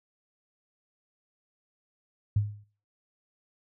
sine tone with exponential decay, 103.83 Hz, G#2, in tune, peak -19 dBFS, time 2.36-2.64 s, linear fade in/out 5 ms, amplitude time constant 59 ms, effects noise-tail reverb RT60 0.4 s tail -19 dB re dry

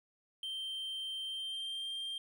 triangle tone with pitch glide, 3136 to 3180 Hz, G7 to G7, 0 to +24 cents, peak -36 dBFS, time 0.43-2.18 s, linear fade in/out 2 ms, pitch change +24 cents, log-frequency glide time 1.25-1.9 s, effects none

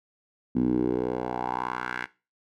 10% pulse tone with band-pass filter sweep, 61.74 Hz, B1, in tune, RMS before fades -28 dBFS, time 0.55-2.06 s, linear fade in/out 10 ms, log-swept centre 240 to 1800 Hz, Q 3.1, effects noise-tail reverb RT60 0.3 s tail -19 dB re dry

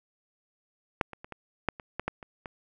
clicks, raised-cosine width 0.5 ms, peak -9 / -26 / -27 / -24 / -10 / -26 / -16 / -14 / -28 / -23 dBFS, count 10, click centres 1.012 / 1.133 / 1.245 / 1.323 / 1.687 / 1.798 / 1.996 / 2.08 / 2.228 / 2.458 s, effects none

